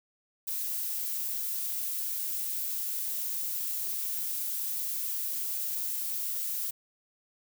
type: noise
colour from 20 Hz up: violet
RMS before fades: -33 dBFS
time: 0.47-6.71 s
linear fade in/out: 10 ms
effects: none